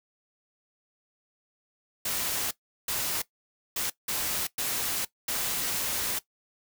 white noise bursts at uneven times, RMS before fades -30 dBFS, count 6, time 2.05-2.51 / 2.88-3.22 / 3.76-3.9 / 4.08-4.47 / 4.58-5.05 / 5.28-6.19 s, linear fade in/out 5 ms, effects noise-tail reverb RT60 0.1 s tail -18 dB re dry

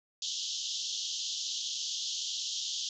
pink band-pass noise, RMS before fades -36 dBFS, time 0.22-2.89 s, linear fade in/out 2 ms, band 3000 to 6900 Hz, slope 96 dB/octave, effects none

